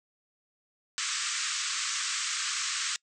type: band-pass noise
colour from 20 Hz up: white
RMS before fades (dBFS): -32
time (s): 0.98-2.96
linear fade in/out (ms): 0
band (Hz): 1100 to 8200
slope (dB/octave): 96
effects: noise-tail reverb RT60 0.1 s tail -25 dB re dry